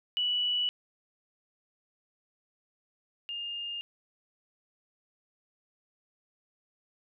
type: tone pair in turn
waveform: sine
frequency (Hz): 2951 / 2820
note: F#7 / F7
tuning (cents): -5 / +16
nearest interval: minor second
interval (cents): 79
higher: first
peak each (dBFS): -26 / -34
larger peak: first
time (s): 0.17-0.69 / 3.29-3.81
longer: neither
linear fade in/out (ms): 0
effects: none